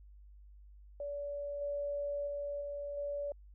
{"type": "tone with level steps", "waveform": "sine", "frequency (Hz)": 574, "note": "D5", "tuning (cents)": -40, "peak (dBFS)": [-37, -34, -36, -38, -35], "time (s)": [1, 3.32], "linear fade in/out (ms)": 2, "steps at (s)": [1.61, 2.27, 2.61, 2.97], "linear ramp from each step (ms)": 5, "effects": ["added 50 Hz sine -53 dBFS peak until 3.54 s"]}